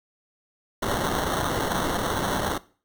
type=noise with sample-and-hold; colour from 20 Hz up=blue; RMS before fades=-26 dBFS; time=0.82-2.58 s; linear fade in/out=5 ms; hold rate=2450 Hz; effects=noise-tail reverb RT60 0.4 s tail -19 dB re dry